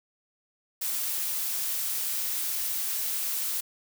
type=noise; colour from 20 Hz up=blue; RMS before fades=-30 dBFS; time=0.81-3.61 s; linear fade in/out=10 ms; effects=none